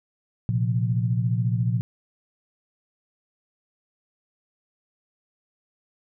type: chord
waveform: sine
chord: Bb suspended second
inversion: none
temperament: equal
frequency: 116.54 / 130.81 / 174.61 Hz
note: Bb2 / C3 / F3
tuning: 0 / 0 / 0 cents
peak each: -22 / -27 / -28 dBFS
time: 0.49-1.81 s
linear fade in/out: 0 ms
effects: none